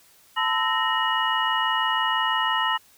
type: tone cluster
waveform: sine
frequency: 889 / 1015 / 1307 / 1851 / 2907 Hz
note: A5 / B5 / E6 / A#6 / F#7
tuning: +18 / +47 / -15 / -13 / -31 cents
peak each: -27 dBFS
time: 0.36-2.78 s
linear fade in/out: 20 ms
effects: white hiss -56 dBFS RMS until 2.97 s